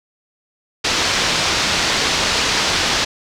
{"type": "low-pass noise", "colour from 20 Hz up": "white", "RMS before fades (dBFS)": -18, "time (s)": [0.84, 3.05], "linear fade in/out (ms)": 10, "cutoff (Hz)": 5600, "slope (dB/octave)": 24, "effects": []}